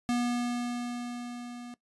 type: tone with level ramp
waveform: square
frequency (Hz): 242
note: B3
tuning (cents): -35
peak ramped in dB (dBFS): -26 to -42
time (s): 0.09-1.74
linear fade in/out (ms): 0
effects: noise-tail reverb RT60 0.1 s tail -19 dB re dry + resampled to 24000 Hz